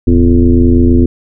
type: tone with frequency modulation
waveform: sine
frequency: 163.7 Hz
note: E3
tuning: 12 cents flat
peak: -4 dBFS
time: 0.07-1.06 s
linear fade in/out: 5 ms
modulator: 88.5 Hz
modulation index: 2.1
effects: none